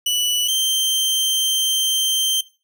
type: tone pair in turn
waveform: sawtooth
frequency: 2960 / 3136 Hz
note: F#7 / G7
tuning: 0 / 0 cents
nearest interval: minor second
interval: 100 cents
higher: second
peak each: -14 dBFS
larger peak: neither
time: 0.06-0.48 / 0.48-2.41 s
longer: second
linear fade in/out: 5 ms
effects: noise-tail reverb RT60 0.3 s tail -17 dB re dry